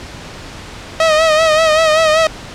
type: tone with vibrato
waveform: sawtooth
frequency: 632 Hz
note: D#5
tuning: 27 cents sharp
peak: -5 dBFS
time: 1-2.27 s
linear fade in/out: 2 ms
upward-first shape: sine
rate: 5.2 Hz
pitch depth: 57 cents each way
effects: pink hiss -31 dBFS RMS until 2.54 s + low-pass 6000 Hz 12 dB/octave